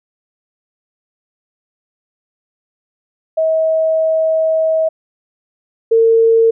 sine tone pair in turn, 640 / 453.9 Hz, D#5 / A#4, +49 / -46 cents, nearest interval tritone, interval 595 cents, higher first, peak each -11 / -7 dBFS, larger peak second, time 3.37-4.89 / 5.91-6.51 s, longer first, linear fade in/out 10 ms, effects none

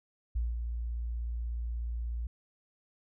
sine tone with ADSR envelope, 58.27 Hz, A#1, in tune, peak -27 dBFS, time 0.35-2.27 s, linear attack 11 ms, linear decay 190 ms, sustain -5 dB, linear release 4 ms, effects none

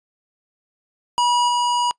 square tone with level steps, 968 Hz, B5, 35 cents flat, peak -16 / -18 dBFS, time 1.18-1.91 s, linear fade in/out 0 ms, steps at 1.48 s, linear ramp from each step 10 ms, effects noise-tail reverb RT60 0.1 s tail -25 dB re dry + resampled to 22050 Hz

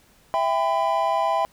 triangle tone cluster, 659 / 796 / 1007 Hz, E5 / G5 / B5, -1 / +26 / +33 cents, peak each -22 dBFS, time 0.34-1.45 s, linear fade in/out 0 ms, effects pink hiss -57 dBFS RMS until 1.52 s

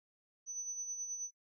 sine tone with tremolo, 6000 Hz, F#8, 23 cents sharp, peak -36 dBFS, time 0.46-1.31 s, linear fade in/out 50 ms, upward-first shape sine, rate 9.4 Hz, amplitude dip 50%, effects noise-tail reverb RT60 0.1 s tail -17 dB re dry

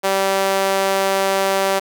sawtooth tone with high-pass filter, 194 Hz, G3, 18 cents flat, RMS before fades -18 dBFS, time 0.03-1.8 s, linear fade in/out 20 ms, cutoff 550 Hz, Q 1.6, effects 7-bit

